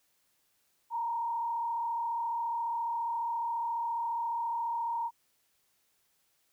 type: tone with frequency modulation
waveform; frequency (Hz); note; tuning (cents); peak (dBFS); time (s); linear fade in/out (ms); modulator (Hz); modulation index
sine; 932.3; A#5; 0; -30; 0.9-5.11; 50; 34.5; 0.67
effects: white hiss -73 dBFS RMS until 6.52 s